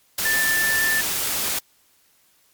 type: tone in noise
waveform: sine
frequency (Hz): 1768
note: A6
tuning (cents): +8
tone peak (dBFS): -19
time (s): 0.25-1.01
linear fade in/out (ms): 5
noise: white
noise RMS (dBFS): -24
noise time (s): 0.18-1.59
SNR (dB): +2
effects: white hiss -60 dBFS RMS until 2.53 s + MP3 96 kbps